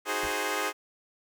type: chord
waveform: 10% pulse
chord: Ab dominant seventh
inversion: second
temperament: equal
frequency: 311.1 / 370 / 415.3 / 523.3 Hz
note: Eb4 / Gb4 / Ab4 / C5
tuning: 0 / 0 / 0 / 0 cents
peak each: -28 / -28 / -23 / -25 dBFS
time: 0.05-0.73 s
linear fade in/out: 50 ms
type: noise with exponential decay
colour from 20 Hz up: brown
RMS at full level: -34 dBFS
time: 0.23-0.36 s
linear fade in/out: 2 ms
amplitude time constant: 27 ms
effects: none